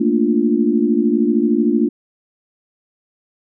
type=chord; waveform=sine; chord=Bb major seventh; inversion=third; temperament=equal; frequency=220 / 233.1 / 293.7 / 349.2 Hz; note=A3 / Bb3 / D4 / F4; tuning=0 / 0 / 0 / 0 cents; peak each=-19 / -17 / -18 / -19 dBFS; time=0-1.89 s; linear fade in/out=10 ms; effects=none